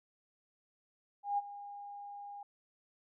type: tone with ADSR envelope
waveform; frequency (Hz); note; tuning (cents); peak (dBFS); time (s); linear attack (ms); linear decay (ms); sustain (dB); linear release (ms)
sine; 812; G#5; -39; -28; 1.23-2.43; 150; 27; -16; 3
effects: none